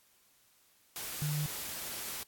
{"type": "tone in noise", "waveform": "sine", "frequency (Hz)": 150, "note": "D3", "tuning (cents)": 37, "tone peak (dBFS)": -31, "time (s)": [1.22, 1.46], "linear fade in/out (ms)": 0, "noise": "white", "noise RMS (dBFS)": -40, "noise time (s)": [0.96, 2.23], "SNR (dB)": 6, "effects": ["white hiss -67 dBFS RMS until 2.27 s", "AAC 64 kbps"]}